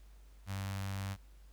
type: tone with notch filter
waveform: sawtooth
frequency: 97.7 Hz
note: G2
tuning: 5 cents flat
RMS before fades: -39 dBFS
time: 0.46-1.17 s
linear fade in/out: 50 ms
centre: 370 Hz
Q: 0.58
effects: added 50 Hz sine -54 dBFS peak until 1.52 s + pink hiss -69 dBFS RMS until 1.52 s